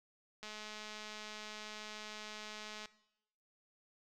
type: click train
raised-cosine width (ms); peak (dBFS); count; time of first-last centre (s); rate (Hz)
0.2; -30; 518; 0.43-2.857; 213
effects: noise-tail reverb RT60 0.8 s tail -18 dB re dry